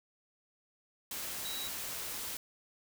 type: tone in noise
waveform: sine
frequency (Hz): 3885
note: B7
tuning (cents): -29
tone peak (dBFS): -40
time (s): 1.45-1.68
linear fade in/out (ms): 2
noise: white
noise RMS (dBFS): -40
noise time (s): 1.11-2.37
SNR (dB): -3
effects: none